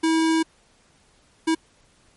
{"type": "tone bursts at uneven times", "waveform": "square", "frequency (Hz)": 323, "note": "E4", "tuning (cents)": -35, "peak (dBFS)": -18, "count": 2, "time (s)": [[0.03, 0.43], [1.47, 1.55]], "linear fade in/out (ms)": 10, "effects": ["pink hiss -59 dBFS RMS until 2.16 s", "MP3 48 kbps"]}